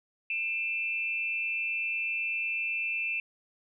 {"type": "tone pair together", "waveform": "sine", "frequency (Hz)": [2402, 2650], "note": ["D7", "E7"], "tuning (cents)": [38, 9], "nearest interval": "major second", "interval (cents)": 171, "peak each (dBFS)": [-34, -30], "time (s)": [0.3, 3.2], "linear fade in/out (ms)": 2, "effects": []}